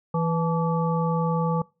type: harmonic tone with a mistuned harmonic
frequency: 164.81 Hz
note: E3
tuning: in tune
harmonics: 1 / 3 / 5 / 7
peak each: -23 / -28 / -30 / -31 dBFS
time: 0.14-1.62 s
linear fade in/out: 5 ms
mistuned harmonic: 5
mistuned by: +83 cents
effects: noise-tail reverb RT60 0.3 s tail -24 dB re dry